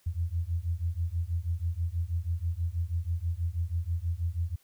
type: beating tone pair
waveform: sine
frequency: 82 / 88.2 Hz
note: E2 / F2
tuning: -9 / +18 cents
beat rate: 6.2 Hz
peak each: -31 / -31 dBFS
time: 0.06-4.56 s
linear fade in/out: 10 ms
effects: white hiss -66 dBFS RMS until 4.63 s